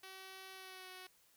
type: tone with pitch glide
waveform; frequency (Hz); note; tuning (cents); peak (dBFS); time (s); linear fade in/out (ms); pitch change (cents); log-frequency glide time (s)
5% pulse; 380.1 to 370.8; F#4 to F#4; +47 to +4; -39; 0.03-1.07; 5; -43; 0.53-0.89
effects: white hiss -70 dBFS RMS until 1.36 s